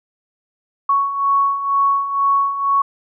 sine beating tone pair, 1110 / 1112.1 Hz, C#6 / C#6, +2 / +5 cents, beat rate 2.1 Hz, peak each -21 / -15 dBFS, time 0.89-2.82 s, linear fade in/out 5 ms, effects none

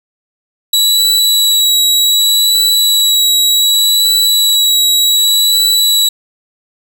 sawtooth tone with vibrato, 3908 Hz, B7, 19 cents flat, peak -5 dBFS, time 0.73-6.09 s, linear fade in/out 5 ms, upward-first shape triangle, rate 0.66 Hz, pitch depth 18 cents each way, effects none

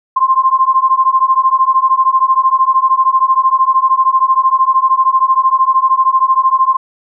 sine beating tone pair, 1046.5 / 1059.5 Hz, C6 / C6, 0 / +21 cents, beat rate 13 Hz, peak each -11 dBFS, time 0.16-6.77 s, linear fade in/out 10 ms, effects none

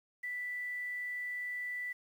sine tone with quantisation, 1975.5 Hz, B6, in tune, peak -36 dBFS, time 0.23-1.93 s, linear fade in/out 10 ms, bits 10, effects none

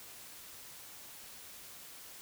silence, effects white hiss -51 dBFS RMS until 2.21 s

